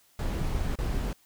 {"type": "noise with dropouts", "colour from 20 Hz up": "brown", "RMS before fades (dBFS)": -29, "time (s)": [0.19, 1.13], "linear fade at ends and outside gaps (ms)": 2, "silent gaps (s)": [0.756, 0.787], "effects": ["white hiss -63 dBFS RMS until 1.25 s"]}